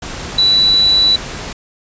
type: tone in noise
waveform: sine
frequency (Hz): 3951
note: B7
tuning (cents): 0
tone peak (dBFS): -8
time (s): 0.38-1.16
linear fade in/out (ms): 5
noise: pink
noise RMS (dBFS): -26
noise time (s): 0.02-1.53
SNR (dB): +15
effects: resampled to 16000 Hz

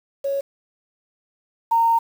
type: tone pair in turn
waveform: sine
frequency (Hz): 554.4 / 919.8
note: C#5 / A#5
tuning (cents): 0 / -23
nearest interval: major sixth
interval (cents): 877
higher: second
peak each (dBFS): -20 / -14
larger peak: second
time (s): 0.24-0.41 / 1.71-1.99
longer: second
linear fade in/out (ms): 10
effects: 7-bit

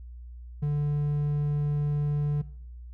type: tone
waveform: triangle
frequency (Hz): 146.8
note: D3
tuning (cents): 0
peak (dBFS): -22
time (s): 0.62-2.42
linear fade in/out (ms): 10
effects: noise-tail reverb RT60 0.7 s tail -20 dB re dry + added 60 Hz sine -40 dBFS peak until 2.93 s

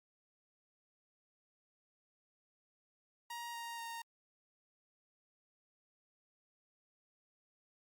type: tone with pitch steps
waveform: sawtooth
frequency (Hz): 942 / 933.9 / 925.8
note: A#5 / A#5 / A#5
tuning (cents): +18 / +3 / -12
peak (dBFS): -39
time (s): 3.3-4.02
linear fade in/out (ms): 5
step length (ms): 240
effects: Opus 48 kbps

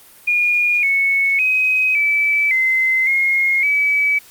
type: tone with pitch steps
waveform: sine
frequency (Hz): 2433 / 2207 / 2524 / 2308 / 2062 / 2148 / 2288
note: D#7 / C#7 / D#7 / D7 / C7 / C7 / D7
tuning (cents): -39 / -8 / +24 / -31 / -26 / +45 / -46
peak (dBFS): -13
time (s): 0.27-4.19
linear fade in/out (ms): 10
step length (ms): 560
effects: white hiss -45 dBFS RMS until 4.3 s + Opus 32 kbps

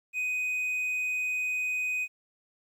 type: tone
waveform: triangle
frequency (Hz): 2500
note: D#7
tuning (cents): +8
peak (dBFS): -26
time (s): 0.13-2.08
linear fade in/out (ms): 50
effects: 11-bit

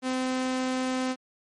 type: tone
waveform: sawtooth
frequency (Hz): 257.5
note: C4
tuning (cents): -28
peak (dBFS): -22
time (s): 0.02-1.16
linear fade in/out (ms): 50
effects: low-pass 9000 Hz 12 dB/octave + MP3 48 kbps

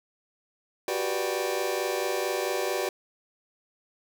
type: chord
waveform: sawtooth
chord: G major seventh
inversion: third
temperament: just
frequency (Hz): 367.5 / 392 / 490 / 588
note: F#4 / G4 / B4 / D5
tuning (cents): -12 / 0 / -14 / +2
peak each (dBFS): -28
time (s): 0.88-2.89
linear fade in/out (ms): 2
effects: none

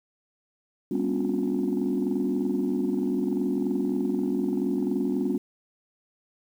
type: tone cluster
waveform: sine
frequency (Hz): 199.8 / 244 / 267.2 / 287.9 / 358.6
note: G3 / B3 / C4 / D4 / F4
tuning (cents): +33 / -21 / +36 / -34 / +46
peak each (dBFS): -29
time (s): 0.91-5.38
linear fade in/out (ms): 5
effects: tanh soft clip ceiling -17 dBFS + 9-bit

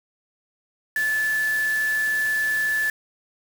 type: tone in noise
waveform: sine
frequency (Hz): 1738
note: A6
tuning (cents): -22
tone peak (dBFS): -20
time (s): 0.96-2.9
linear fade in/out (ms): 2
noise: white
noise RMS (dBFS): -36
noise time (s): 0.96-2.9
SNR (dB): +13
effects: none

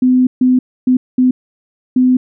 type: tone bursts at uneven times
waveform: sine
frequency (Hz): 253.8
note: B3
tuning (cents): +47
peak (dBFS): -7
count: 5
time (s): 0.02-0.27 / 0.41-0.59 / 0.87-0.97 / 1.18-1.31 / 1.96-2.17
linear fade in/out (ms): 5
effects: none

